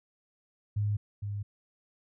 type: tone pair in turn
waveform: sine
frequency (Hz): 103.83 / 102.16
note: G#2 / G#2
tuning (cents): 0 / -28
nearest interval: unison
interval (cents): 28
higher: first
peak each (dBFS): -26 / -32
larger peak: first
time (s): 0.76-0.97 / 1.22-1.43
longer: neither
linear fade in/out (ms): 10
effects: none